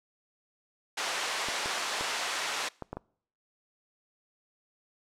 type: band-pass noise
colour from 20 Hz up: pink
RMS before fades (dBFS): -33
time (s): 0.97-2.69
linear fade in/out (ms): 10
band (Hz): 780 to 7200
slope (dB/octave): 12
type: clicks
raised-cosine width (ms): 1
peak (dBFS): -22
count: 6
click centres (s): 1.486 / 1.659 / 2.01 / 2.823 / 2.93 / 2.97
effects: noise-tail reverb RT60 0.6 s tail -25 dB re dry + low-pass 11000 Hz 12 dB/octave